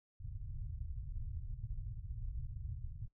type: low-pass noise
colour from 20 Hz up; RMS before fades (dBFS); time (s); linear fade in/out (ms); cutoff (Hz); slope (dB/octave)
pink; -43; 0.2-3.08; 10; 130; 48
effects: noise-tail reverb RT60 0.1 s tail -20 dB re dry